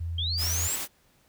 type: tone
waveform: sine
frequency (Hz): 84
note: E2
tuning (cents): +33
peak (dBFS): -29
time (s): 0-0.68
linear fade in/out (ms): 10
type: linear sweep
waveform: sine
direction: up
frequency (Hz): 3136 to 7902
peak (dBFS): -28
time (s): 0.18-0.76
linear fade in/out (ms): 5
type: noise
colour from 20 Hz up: white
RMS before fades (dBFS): -33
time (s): 0.37-0.88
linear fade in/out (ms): 50
effects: pink hiss -64 dBFS RMS until 1.28 s